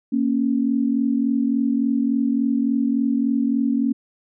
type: tone pair together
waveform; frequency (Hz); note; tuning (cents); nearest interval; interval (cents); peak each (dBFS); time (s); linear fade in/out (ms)
sine; 233.1 / 276.6; A#3 / C#4; 0 / -4; minor third; 296; -20; 0.12-3.93; 10
effects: none